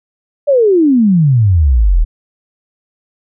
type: exponential sweep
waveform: sine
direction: down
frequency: 595 to 36.32 Hz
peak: -6 dBFS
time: 0.47-2.05 s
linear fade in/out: 20 ms
effects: none